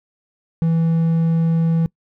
triangle tone, 164.5 Hz, E3, 3 cents flat, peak -12 dBFS, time 0.62-1.86 s, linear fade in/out 0 ms, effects noise-tail reverb RT60 0.1 s tail -23 dB re dry

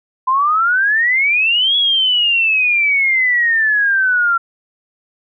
sine exponential two-way sweep, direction up then down, 1014 to 3379 to 1361 Hz, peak -11 dBFS, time 0.27-4.38 s, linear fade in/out 10 ms, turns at 1.76 s, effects none

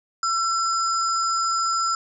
sine tone cluster, 1343 / 5010 / 7170 Hz, E6 / D#8 / A8, +32 / +11 / +32 cents, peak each -21 / -29 / -30 dBFS, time 0.23-1.95 s, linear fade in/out 2 ms, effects none

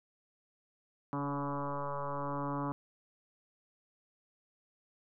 sine tone with frequency modulation, 426.3 Hz, G#4, 45 cents sharp, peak -33 dBFS, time 1.13-2.72 s, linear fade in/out 0 ms, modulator 142 Hz, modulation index 5.5, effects none

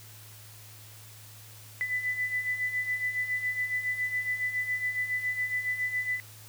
sine beating tone pair, 1991 / 1998.2 Hz, B6 / B6, +14 / +20 cents, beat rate 7.2 Hz, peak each -35 / -29 dBFS, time 1.81-6.2 s, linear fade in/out 0 ms, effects added 107 Hz sine -50 dBFS peak until 6.48 s + white hiss -51 dBFS RMS until 6.48 s

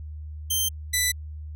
10% pulse tone pair in turn, 3136 / 1988.7 Hz, G7 / B6, 0 / +12 cents, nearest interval minor sixth, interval 788 cents, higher first, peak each -14 / -12 dBFS, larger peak second, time 0.5-0.69 / 0.93-1.12 s, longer neither, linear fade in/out 10 ms, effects added 76 Hz sine -34 dBFS peak until 1.55 s

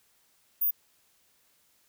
sine tone, 14917 Hz, A#9, in tune, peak -22 dBFS, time 0.61-0.71 s, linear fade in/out 10 ms, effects tanh soft clip ceiling -18 dBFS + white hiss -67 dBFS RMS until 1.88 s

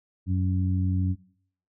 harmonic tone, 92.5 Hz, F#2, in tune, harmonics 1 / 2 / 3, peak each -23 / -29 / -33 dBFS, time 0.26-1.16 s, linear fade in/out 50 ms, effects noise-tail reverb RT60 0.6 s tail -21 dB re dry

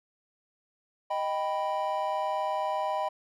triangle chord, Eb augmented, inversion none, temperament equal, 622.3 / 784 / 987.8 Hz, Eb5 / G5 / B5, 0 / 0 / 0 cents, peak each -30 dBFS, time 1.1-3.09 s, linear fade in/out 10 ms, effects none

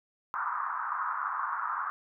pink band-pass noise, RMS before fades -33 dBFS, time 0.34-1.9 s, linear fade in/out 0 ms, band 1000 to 1400 Hz, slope 48 dB/octave, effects none

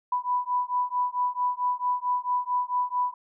sine beating tone pair, 987.8 / 992.3 Hz, B5 / B5, 0 / +8 cents, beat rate 4.5 Hz, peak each -27 dBFS, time 0.12-3.14 s, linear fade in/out 5 ms, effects none

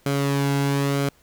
sawtooth tone with flanger, 140 Hz, C#3, 18 cents sharp, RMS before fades -22 dBFS, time 0.06-1.09 s, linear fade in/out 2 ms, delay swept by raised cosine 1.1 to 1.68 ms, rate 1 Hz, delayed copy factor -0.5, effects pink hiss -58 dBFS RMS until 1.22 s

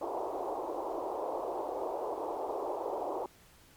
pink band-pass noise, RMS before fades -36 dBFS, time 0.01-3.26 s, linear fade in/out 2 ms, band 340 to 1000 Hz, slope 48 dB/octave, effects pink hiss -60 dBFS RMS until 3.76 s + MP3 96 kbps

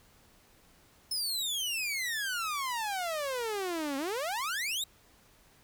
sawtooth exponential two-way sweep, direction down then up, 5274 to 266.3 to 3907 Hz, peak -28 dBFS, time 1.11-4.84 s, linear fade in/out 5 ms, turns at 3.97 s, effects pink hiss -62 dBFS RMS until 5.63 s

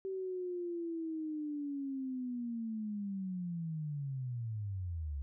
sine linear sweep, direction down, 385.8 to 67.4 Hz, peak -36 dBFS, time 0.05-5.22 s, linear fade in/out 0 ms, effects none

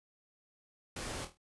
pink noise with echo, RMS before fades -41 dBFS, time 0.96-1.25 s, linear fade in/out 5 ms, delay 25 ms, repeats 5, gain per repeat -7 dB, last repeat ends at 1.375 s, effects resampled to 24000 Hz

